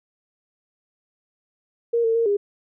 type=tone with pitch steps; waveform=sine; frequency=467.8 / 452.4 / 461.3 / 406.5 Hz; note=A#4 / A4 / A#4 / G#4; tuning=+6 / +48 / -18 / -37 cents; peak=-17 dBFS; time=1.93-2.37 s; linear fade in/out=10 ms; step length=110 ms; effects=none